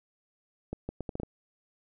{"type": "accelerating click train", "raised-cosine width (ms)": 2, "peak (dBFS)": -21, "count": 7, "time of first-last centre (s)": [0.73, 1.233], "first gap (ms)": 160, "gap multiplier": 0.73, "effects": []}